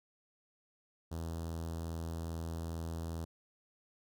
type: tone with notch filter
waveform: sawtooth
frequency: 82.41 Hz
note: E2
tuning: in tune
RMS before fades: -40 dBFS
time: 1.11-3.25 s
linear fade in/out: 10 ms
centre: 2200 Hz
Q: 0.69
effects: none